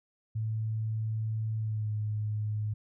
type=tone with pitch glide; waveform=sine; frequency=110 to 106.38 Hz; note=A2 to G#2; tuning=0 to +42 cents; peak=-29 dBFS; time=0.35-2.74 s; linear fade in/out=10 ms; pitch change=-58 cents; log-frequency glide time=1.58-1.91 s; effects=none